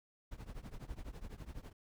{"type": "noise with tremolo", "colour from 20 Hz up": "brown", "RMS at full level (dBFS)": -43, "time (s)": [0.31, 1.73], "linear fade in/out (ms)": 10, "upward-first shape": "triangle", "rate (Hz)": 12, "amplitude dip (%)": 95, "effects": []}